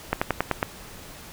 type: slowing click train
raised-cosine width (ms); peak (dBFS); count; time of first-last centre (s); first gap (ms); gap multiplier
0.5; -6; 6; 0.13-0.629; 85; 1.08
effects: pink hiss -43 dBFS RMS until 1.32 s